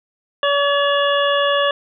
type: harmonic tone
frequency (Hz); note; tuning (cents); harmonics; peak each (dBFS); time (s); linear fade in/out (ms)
569; C#5; +45; 1 / 2 / 3 / 5 / 6; -17 / -20 / -22 / -24 / -25; 0.43-1.71; 2
effects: none